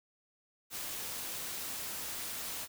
white noise, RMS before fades -40 dBFS, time 0.7-2.68 s, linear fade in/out 50 ms, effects none

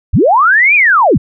sine linear two-way sweep, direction up then down, 34.65 to 2487 to 68.5 Hz, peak -5 dBFS, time 0.13-1.18 s, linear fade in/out 10 ms, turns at 0.75 s, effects none

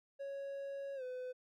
triangle tone with pitch glide, 554 to 505.1 Hz, C#5 to B4, -1 to +39 cents, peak -39 dBFS, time 0.19-1.33 s, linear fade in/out 20 ms, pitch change -160 cents, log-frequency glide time 0.95-1.03 s, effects none

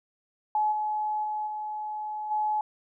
sine tone with level steps, 851 Hz, G#5, 42 cents sharp, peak -22 / -26 / -28 / -31 / -24 dBFS, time 0.55-2.61 s, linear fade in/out 2 ms, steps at 0.71 / 1.23 / 1.46 / 2.3 s, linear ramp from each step 20 ms, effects none

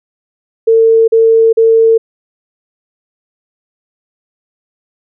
sine tone bursts, 451.2 Hz, A4, 44 cents sharp, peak -4 dBFS, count 3, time 0.67-1.98 s, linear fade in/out 10 ms, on 410 ms, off 40 ms, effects none

